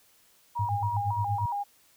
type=tone with vibrato; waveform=sine; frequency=880 Hz; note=A5; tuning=in tune; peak=-28 dBFS; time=0.55-1.64 s; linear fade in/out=20 ms; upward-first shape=square; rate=3.6 Hz; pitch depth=140 cents each way
type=tone with tremolo; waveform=sine; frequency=103.83 Hz; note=G#2; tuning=in tune; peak=-25 dBFS; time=0.59-1.46 s; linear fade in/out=5 ms; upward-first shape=sine; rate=8.5 Hz; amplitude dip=90%
effects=white hiss -62 dBFS RMS until 1.96 s